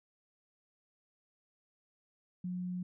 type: tone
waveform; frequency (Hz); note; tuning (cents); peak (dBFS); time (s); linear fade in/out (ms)
sine; 180.4; F#3; -44; -35; 2.44-2.83; 5
effects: none